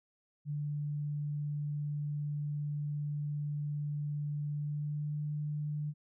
sine tone with pitch glide, 147.1 to 149.07 Hz, D3 to D3, +3 to +26 cents, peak -33 dBFS, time 0.45-5.94 s, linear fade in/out 50 ms, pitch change +23 cents, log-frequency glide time 4.53-5.19 s, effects none

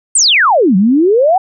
sine exponential two-way sweep, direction down then up, 9090 to 179.1 to 783 Hz, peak -6 dBFS, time 0.15-1.38 s, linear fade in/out 5 ms, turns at 0.76 s, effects none

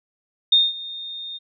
sine tone with ADSR envelope, 3662 Hz, A#7, 32 cents flat, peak -10 dBFS, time 0.52-1.39 s, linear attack 6 ms, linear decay 200 ms, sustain -20 dB, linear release 28 ms, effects none

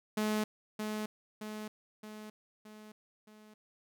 sawtooth tone with echo, 213.7 Hz, G#3, 50 cents sharp, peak -26 dBFS, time 0.17-0.44 s, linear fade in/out 5 ms, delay 620 ms, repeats 5, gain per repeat -5 dB, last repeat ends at 3.54 s, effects none

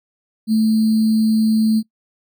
sine tone with sample-and-hold, 219.6 Hz, A3, 3 cents flat, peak -12 dBFS, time 0.47-1.83 s, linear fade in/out 50 ms, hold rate 4410 Hz, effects noise-tail reverb RT60 0.1 s tail -22 dB re dry

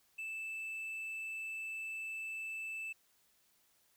triangle tone, 2637 Hz, E7, in tune, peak -38 dBFS, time 0.18-2.93 s, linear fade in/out 10 ms, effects white hiss -72 dBFS RMS until 3.96 s

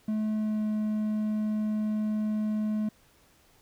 triangle tone with pitch glide, 215.3 to 213.8 Hz, A3 to A3, -37 to -49 cents, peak -24 dBFS, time 0.08-2.89 s, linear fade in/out 5 ms, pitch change -12 cents, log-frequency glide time 0.34-0.65 s, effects pink hiss -62 dBFS RMS until 3.61 s

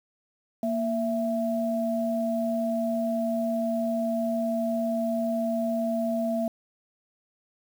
sine tone pair together, 233.1 / 664.7 Hz, A#3 / E5, 0 / +14 cents, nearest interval octave + tritone, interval 1814 cents, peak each -27 dBFS, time 0.63-6.48 s, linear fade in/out 2 ms, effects 8-bit

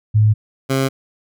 sine / 15% pulse tone pair in turn, 107.2 / 134.34 Hz, A2 / C3, -45 / +46 cents, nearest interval major third, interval 391 cents, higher second, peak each -9 dBFS, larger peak neither, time 0.14-0.34 / 0.69-0.89 s, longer neither, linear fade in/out 20 ms, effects none

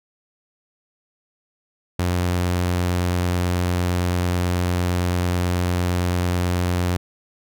sawtooth tone, 89 Hz, F2, 33 cents sharp, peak -15 dBFS, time 1.99-6.97 s, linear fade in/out 5 ms, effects none

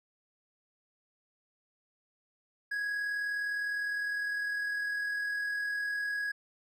triangle tone with amplitude modulation, 1661.2 Hz, G#6, in tune, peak -28 dBFS, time 2.71-6.32 s, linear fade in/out 10 ms, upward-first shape sine, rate 39.8 Hz, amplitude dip 30%, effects none

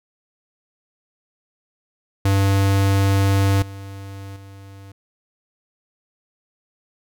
square tone with level steps, 98.1 Hz, G2, 2 cents sharp, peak -15 / -33 / -39 dBFS, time 2.25-4.92 s, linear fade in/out 5 ms, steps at 3.62 / 4.36 s, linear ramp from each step 2 ms, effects none

